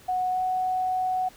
sine tone with pitch glide, 736 to 742 Hz, F#5 to F#5, -9 to +5 cents, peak -23 dBFS, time 0.08-1.29 s, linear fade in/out 10 ms, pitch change +14 cents, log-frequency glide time 0.31-0.39 s, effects pink hiss -52 dBFS RMS until 1.36 s

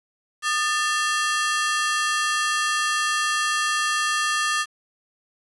sawtooth ring-modulated tone, 1497 Hz, F#6, 20 cents sharp, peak -14 dBFS, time 0.42-4.66 s, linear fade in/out 50 ms, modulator 275 Hz, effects resampled to 24000 Hz + 8-bit

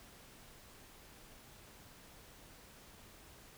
silence, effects pink hiss -58 dBFS RMS until 3.57 s

